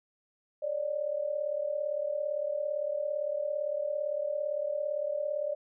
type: tone pair together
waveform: sine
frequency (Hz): 560 / 597.7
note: C#5 / D5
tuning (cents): +18 / +30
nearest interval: minor second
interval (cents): 112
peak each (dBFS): -34 / -31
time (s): 0.62-5.55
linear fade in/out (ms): 10
effects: none